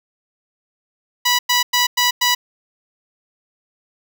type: tone bursts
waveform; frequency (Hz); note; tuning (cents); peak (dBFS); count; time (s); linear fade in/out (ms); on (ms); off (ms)
10% pulse; 981; B5; -12; -5; 5; 1.25-2.35; 10; 140; 100
effects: none